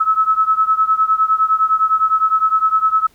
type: beating tone pair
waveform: sine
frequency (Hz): 1293 / 1302.8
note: E6 / E6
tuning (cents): -34 / -21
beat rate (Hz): 9.8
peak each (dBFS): -14 / -16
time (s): 0-3.07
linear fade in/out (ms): 10
effects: pink hiss -54 dBFS RMS until 3.14 s

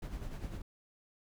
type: noise with tremolo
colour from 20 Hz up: brown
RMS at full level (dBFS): -39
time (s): 0.02-0.62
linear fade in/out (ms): 5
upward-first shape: sine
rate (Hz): 10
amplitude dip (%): 55
effects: none

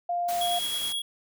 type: tone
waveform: sine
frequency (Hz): 700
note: F5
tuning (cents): +4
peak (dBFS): -25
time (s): 0.09-0.59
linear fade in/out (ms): 5
type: noise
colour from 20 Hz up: white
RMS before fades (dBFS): -37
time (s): 0.28-0.93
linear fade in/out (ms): 10
type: tone with tremolo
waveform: square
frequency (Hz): 3322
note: G#7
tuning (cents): 0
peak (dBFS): -28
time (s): 0.41-1.02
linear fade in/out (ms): 5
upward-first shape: square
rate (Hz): 9.5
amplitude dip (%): 25
effects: none

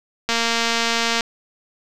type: click train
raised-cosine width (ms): 0.2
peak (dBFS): -3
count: 213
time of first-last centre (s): 0.29-1.208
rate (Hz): 231
effects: none

